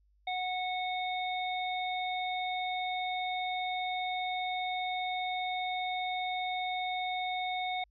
harmonic tone, 735 Hz, F#5, 12 cents flat, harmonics 1 / 3 / 5, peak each -33 / -38 / -40 dBFS, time 0.27-7.84 s, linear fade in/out 5 ms, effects added 50 Hz sine -65 dBFS peak until 7.9 s

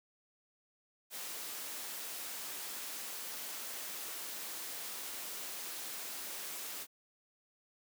white high-pass noise, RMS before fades -43 dBFS, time 1.1-6.87 s, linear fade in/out 50 ms, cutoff 240 Hz, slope 12 dB/octave, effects none

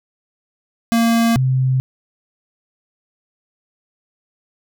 square / sine tone pair in turn, 230.5 / 130.26 Hz, A#3 / C3, -19 / -7 cents, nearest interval minor seventh, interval 988 cents, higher first, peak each -13 dBFS, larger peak neither, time 0.92-1.36 / 1.36-1.8 s, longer neither, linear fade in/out 0 ms, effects none

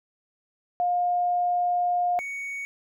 sine / triangle tone pair in turn, 710 / 2232 Hz, F5 / C#7, +28 / +11 cents, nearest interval octave + minor sixth, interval 1983 cents, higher second, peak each -21 / -29 dBFS, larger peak first, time 0.8-2.19 / 2.19-2.65 s, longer first, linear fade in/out 0 ms, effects none

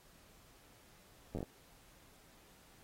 slowing click train, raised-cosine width 2 ms, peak -27 dBFS, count 6, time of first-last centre 1.35-1.429 s, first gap 10 ms, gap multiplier 1.23, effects pink hiss -64 dBFS RMS until 2.83 s + AAC 48 kbps

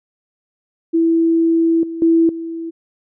sine tone with level steps, 330 Hz, E4, 2 cents sharp, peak -11 / -23 / -9 / -23 dBFS, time 0.93-2.71 s, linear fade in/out 20 ms, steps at 1.83 / 2.02 / 2.29 s, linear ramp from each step 2 ms, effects none

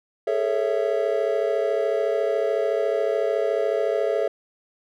triangle chord, A major seventh, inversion third, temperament equal with one note detuned, 415.3 / 449.2 / 554.4 / 659.3 Hz, G#4 / A4 / C#5 / E5, 0 / +36 / 0 / 0 cents, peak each -24 dBFS, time 0.27-4.28 s, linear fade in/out 5 ms, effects none

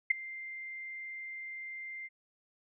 sine tone with ADSR envelope, 2093 Hz, C7, in tune, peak -19 dBFS, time 0.1-2.09 s, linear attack 9 ms, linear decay 10 ms, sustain -21 dB, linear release 33 ms, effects none

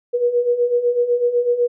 sine beating tone pair, 477.9 / 485.9 Hz, A#4 / B4, +43 / -28 cents, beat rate 8 Hz, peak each -21 / -16 dBFS, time 0.13-1.68 s, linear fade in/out 20 ms, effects none

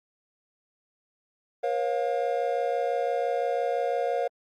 triangle tone cluster, 477.1 / 543 / 706 Hz, A#4 / C#5 / F5, +40 / -36 / +19 cents, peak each -27 dBFS, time 1.63-4.28 s, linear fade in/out 10 ms, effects Opus 48 kbps

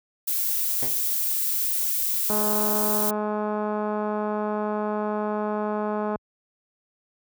violet noise, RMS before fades -25 dBFS, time 0.27-3.11 s, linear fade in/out 10 ms
10% pulse tone with exponential decay, 130.81 Hz, C3, in tune, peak -22 dBFS, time 0.82-1.05 s, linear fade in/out 2 ms, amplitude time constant 48 ms
click train, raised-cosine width 1 ms, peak -15 dBFS, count 815, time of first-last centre 2.3-6.158 s, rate 211 Hz
effects high-pass 60 Hz 12 dB/octave

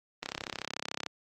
click train, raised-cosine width 0.2 ms, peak -16 dBFS, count 29, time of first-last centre 0.23-1.063 s, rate 33.6 Hz, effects high-pass 150 Hz 12 dB/octave + Opus 32 kbps

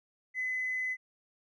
triangle tone with tanh clipping, 2021 Hz, B6, 39 cents sharp, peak -30 dBFS, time 0.34-0.97 s, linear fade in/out 50 ms, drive 1 dB, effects resampled to 22050 Hz

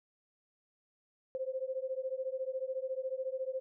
sine beating tone pair, 517 / 531 Hz, C5 / C5, -21 / +25 cents, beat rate 14 Hz, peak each -37 / -38 dBFS, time 1.35-3.6 s, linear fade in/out 0 ms, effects none

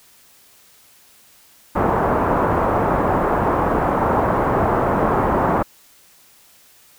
white low-pass noise, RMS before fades -18 dBFS, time 1.75-5.63 s, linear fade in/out 10 ms, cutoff 1100 Hz, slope 24 dB/octave, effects white hiss -51 dBFS RMS until 6.98 s

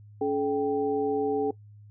sine tone cluster, 281.6 / 429.2 / 782 Hz, C#4 / A4 / G5, +27 / -43 / -4 cents, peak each -30 / -25 / -32 dBFS, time 0.21-1.51 s, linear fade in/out 5 ms, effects noise-tail reverb RT60 0.1 s tail -19 dB re dry + added 104 Hz sine -47 dBFS peak until 1.9 s

